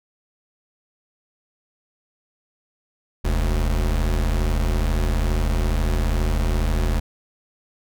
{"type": "tone pair together", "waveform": "square", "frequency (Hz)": [41.16, 73.42], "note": ["E1", "D2"], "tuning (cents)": [-2, 0], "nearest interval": "minor seventh", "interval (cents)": 1002, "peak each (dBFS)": [-20, -25], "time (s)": [3.24, 7], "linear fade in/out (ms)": 10, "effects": []}